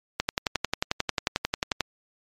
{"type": "click train", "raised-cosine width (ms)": 0.2, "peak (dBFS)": -6, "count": 19, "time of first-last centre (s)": [0.2, 1.807], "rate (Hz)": 11.2, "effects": ["MP3 64 kbps"]}